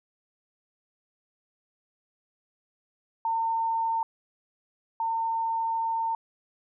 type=tone pair in turn; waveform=sine; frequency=907 / 907 Hz; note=A#5 / A#5; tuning=-48 / -48 cents; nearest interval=unison; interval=0 cents; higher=neither; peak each=-24 / -25 dBFS; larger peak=first; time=3.25-4.03 / 5-6.15 s; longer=second; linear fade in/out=2 ms; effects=none